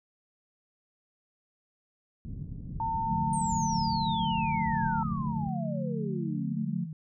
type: low-pass noise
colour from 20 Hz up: white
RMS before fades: -38 dBFS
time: 2.25-5.49 s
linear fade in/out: 0 ms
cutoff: 190 Hz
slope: 24 dB/octave
type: tone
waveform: sine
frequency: 900 Hz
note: A5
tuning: 39 cents sharp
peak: -28 dBFS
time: 2.8-5.03 s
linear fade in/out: 2 ms
type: chord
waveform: sine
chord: D minor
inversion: none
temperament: equal with one note detuned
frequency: 146.83 / 178.39 / 220 Hz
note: D3 / F3 / A3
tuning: 0 / +37 / 0 cents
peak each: -34 dBFS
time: 3.06-6.87 s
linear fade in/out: 50 ms
type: exponential sweep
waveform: sine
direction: down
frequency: 8870 to 152.6 Hz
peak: -36 dBFS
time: 3.33-6.93 s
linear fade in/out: 2 ms
effects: none